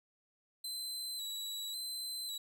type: tone with vibrato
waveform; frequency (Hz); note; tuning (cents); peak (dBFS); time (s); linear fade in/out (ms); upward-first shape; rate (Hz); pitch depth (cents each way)
sawtooth; 3986; B7; +15; -36; 0.64-2.38; 5; square; 0.91; 35
effects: none